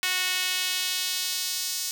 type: tone with high-pass filter sweep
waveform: sawtooth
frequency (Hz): 367.6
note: F#4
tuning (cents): -11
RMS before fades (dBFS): -28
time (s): 0.03-1.91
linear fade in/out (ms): 0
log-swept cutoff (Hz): 2200 to 5500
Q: 1.3
effects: none